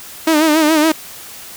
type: tone with vibrato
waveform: sawtooth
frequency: 311.1 Hz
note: D#4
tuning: in tune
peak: -6 dBFS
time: 0.27-0.92 s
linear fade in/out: 5 ms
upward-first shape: sine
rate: 7.1 Hz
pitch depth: 77 cents each way
effects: white hiss -34 dBFS RMS until 1.56 s